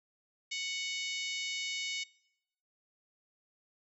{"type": "harmonic tone", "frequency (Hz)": 740, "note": "F#5", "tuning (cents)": 0, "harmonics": [3, 4, 5, 6, 7, 8, 9, 10], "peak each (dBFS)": [-39, -41, -43, -45, -46, -47, -48, -49], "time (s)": [0.51, 2.04], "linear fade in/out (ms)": 10, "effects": ["noise-tail reverb RT60 0.9 s tail -25 dB re dry"]}